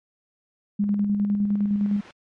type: tone with tremolo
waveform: sine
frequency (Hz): 204.2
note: G#3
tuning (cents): -29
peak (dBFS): -18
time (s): 0.79-2.01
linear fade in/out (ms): 10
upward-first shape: square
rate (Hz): 9.8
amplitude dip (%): 35
type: noise with exponential growth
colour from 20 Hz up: white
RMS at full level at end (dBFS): -37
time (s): 0.96-2.11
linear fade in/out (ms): 1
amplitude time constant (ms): 250
effects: low-pass 2000 Hz 12 dB/octave + MP3 48 kbps